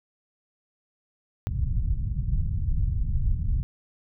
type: low-pass noise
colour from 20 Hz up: pink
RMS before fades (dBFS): -25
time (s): 1.47-3.63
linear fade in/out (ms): 0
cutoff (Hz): 130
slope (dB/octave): 24
effects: none